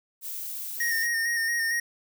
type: noise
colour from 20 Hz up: violet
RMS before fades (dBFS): -35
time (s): 0.21-1.09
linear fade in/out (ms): 50
type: tone with vibrato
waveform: square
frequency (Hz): 1850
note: A#6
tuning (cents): -14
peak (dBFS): -25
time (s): 0.8-1.8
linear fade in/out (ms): 5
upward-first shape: square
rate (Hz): 4.4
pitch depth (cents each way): 26
effects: none